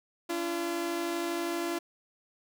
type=tone pair together; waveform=sawtooth; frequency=288.2 / 340.7 Hz; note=D4 / F4; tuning=-33 / -43 cents; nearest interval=minor third; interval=290 cents; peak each=-34 / -27 dBFS; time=0.29-1.79 s; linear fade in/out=10 ms; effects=none